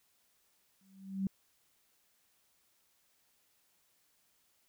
sine tone with exponential growth, 192.9 Hz, G3, 28 cents flat, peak -28 dBFS, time 0.81-1.27 s, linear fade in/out 2 ms, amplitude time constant 100 ms, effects white hiss -73 dBFS RMS until 4.68 s

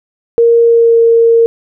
sine tone with pitch glide, 466.2 to 460.8 Hz, A#4 to A#4, 0 to -20 cents, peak -4 dBFS, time 0.38-1.46 s, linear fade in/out 0 ms, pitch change -20 cents, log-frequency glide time 0.62-0.99 s, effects none

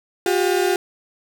35% pulse tone pair together, 358.9 / 397 Hz, F4 / G4, +47 / +22 cents, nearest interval major second, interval 175 cents, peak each -17 / -19 dBFS, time 0.26-0.76 s, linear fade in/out 2 ms, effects none

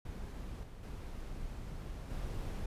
brown noise with level steps, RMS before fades -43 / -48 / -43 / -39 dBFS, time 0.05-2.66 s, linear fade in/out 5 ms, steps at 0.63 / 0.83 / 2.1 s, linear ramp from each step 5 ms, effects resampled to 32000 Hz

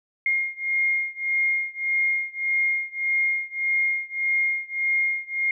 sine beating tone pair, 2132 / 2133.7 Hz, C7 / C7, +32 / +33 cents, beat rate 1.7 Hz, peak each -24 / -25 dBFS, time 0.26-5.51 s, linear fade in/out 2 ms, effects none

